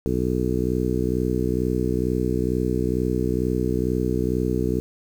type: harmonic tone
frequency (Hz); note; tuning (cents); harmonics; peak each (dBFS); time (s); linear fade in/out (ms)
62.2; B1; +13; 1 / 2 / 3 / 4 / 5 / 6 / 7; -28 / -28 / -28 / -28 / -28 / -28 / -28; 0.06-4.8; 0
effects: 8-bit